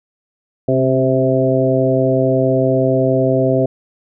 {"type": "harmonic tone with a mistuned harmonic", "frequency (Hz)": 130.81, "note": "C3", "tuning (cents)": 0, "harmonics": [1, 2, 3, 4, 5], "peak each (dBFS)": [-18, -18, -18, -18, -18], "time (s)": [0.68, 3.66], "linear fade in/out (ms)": 5, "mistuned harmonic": 2, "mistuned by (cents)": 30, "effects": []}